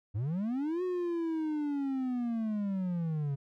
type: linear two-way sweep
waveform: triangle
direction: up then down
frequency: 93.7 to 368.6 to 136.3 Hz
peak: -28 dBFS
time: 0.14-3.36 s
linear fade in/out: 20 ms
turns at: 0.83 s
effects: none